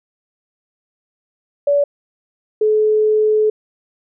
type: tone pair in turn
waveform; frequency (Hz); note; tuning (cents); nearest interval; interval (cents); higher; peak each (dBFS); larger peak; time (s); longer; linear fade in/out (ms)
sine; 573 / 429.3; D5 / A4; -43 / -43; perfect fourth; 500; first; -11; neither; 1.67-1.84 / 2.61-3.5; second; 5
effects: none